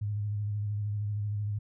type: tone with vibrato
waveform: sine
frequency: 103.83 Hz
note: G#2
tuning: in tune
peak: -29 dBFS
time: 0.01-1.59 s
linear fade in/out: 10 ms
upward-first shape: square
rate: 13 Hz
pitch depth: 27 cents each way
effects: none